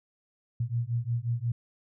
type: beating tone pair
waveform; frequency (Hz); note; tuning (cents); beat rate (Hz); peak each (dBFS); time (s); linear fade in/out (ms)
sine; 115.6 / 121.2; A#2 / B2; -14 / -32; 5.6; -30; 0.6-1.52; 5
effects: none

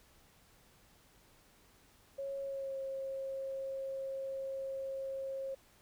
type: tone with pitch glide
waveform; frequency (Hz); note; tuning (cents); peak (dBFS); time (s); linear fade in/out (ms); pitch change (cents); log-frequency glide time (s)
sine; 550 to 538.4; C#5 to C5; -14 to +49; -37; 2.18-5.55; 10; -37; 2.44-2.77
effects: pink hiss -65 dBFS RMS until 5.81 s

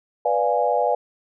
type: chord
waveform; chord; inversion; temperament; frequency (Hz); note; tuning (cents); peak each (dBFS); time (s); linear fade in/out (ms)
sine; B diminished seventh; none; equal; 493.9 / 587.3 / 698.5 / 830.6; B4 / D5 / F5 / Ab5; 0 / 0 / 0 / 0; -23; 0.25-0.95; 5
effects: none

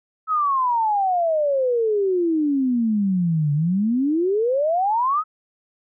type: exponential two-way sweep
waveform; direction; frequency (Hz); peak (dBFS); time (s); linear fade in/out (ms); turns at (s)
sine; down then up; 1302 to 142.8 to 1302; -17; 0.27-5.24; 50; 3.53
effects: none

